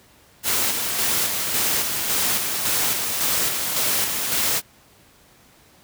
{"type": "noise with tremolo", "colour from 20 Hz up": "white", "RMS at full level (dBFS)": -21, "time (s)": [0.43, 4.62], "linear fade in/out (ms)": 50, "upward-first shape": "square", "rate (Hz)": 1.8, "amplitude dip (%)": 35, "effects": ["pink hiss -53 dBFS RMS until 5.83 s", "high-pass 60 Hz 12 dB/octave"]}